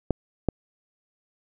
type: clicks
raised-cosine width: 2 ms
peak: -8 dBFS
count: 2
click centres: 0.107 / 0.487 s
effects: none